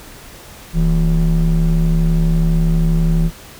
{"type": "ring-modulated tone", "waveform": "triangle", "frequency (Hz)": 100, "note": "G2", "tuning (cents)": 35, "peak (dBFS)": -6, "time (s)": [0.73, 3.31], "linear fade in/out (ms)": 50, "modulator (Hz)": 63.9, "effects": ["pink hiss -38 dBFS RMS until 3.59 s"]}